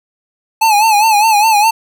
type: tone with vibrato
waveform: square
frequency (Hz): 859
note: A5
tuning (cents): -42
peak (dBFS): -8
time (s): 0.61-1.71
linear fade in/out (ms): 10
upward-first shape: sine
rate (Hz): 4.9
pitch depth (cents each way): 90
effects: none